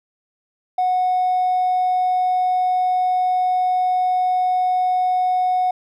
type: tone with hard clipping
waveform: sine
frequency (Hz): 734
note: F#5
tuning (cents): -14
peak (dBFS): -16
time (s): 0.78-5.71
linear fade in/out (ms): 5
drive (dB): 1
effects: none